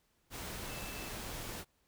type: tone in noise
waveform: sine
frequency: 2637 Hz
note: E7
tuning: in tune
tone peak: -50 dBFS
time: 0.67-1.11 s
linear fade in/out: 50 ms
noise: pink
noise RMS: -43 dBFS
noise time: 0.3-1.65 s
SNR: -10 dB
effects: pink hiss -75 dBFS RMS until 1.87 s